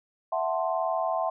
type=chord; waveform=sine; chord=F# half-diminished seventh; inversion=third; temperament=equal; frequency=659.3 / 740 / 880 / 1046.5 Hz; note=E5 / F#5 / A5 / C6; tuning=0 / 0 / 0 / 0 cents; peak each=-28 / -30 / -34 / -32 dBFS; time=0.32-1.3 s; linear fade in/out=5 ms; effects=none